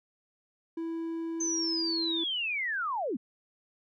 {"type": "tone", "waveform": "triangle", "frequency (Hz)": 329.6, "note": "E4", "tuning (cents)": 0, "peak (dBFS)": -30, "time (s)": [0.77, 2.24], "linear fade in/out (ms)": 5}
{"type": "linear sweep", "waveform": "sine", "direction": "down", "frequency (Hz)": [6272, 196], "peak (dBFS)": -29, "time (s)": [1.4, 3.17], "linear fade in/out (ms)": 10}
{"effects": []}